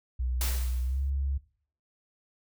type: tone with pitch glide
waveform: sine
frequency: 62.2 to 68.62 Hz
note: B1 to C#2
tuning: +13 to -17 cents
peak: -27 dBFS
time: 0.19-1.38 s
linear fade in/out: 10 ms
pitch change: +170 cents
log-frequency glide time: 0.82-1.01 s
type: noise with exponential decay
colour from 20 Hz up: white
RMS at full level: -31 dBFS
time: 0.41-1.1 s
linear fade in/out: 1 ms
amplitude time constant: 150 ms
effects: noise-tail reverb RT60 0.5 s tail -18 dB re dry